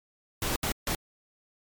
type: noise bursts at uneven times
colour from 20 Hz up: pink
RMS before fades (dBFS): -29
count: 3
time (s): 0.42-0.56 / 0.63-0.72 / 0.87-0.95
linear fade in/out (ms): 2
effects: MP3 96 kbps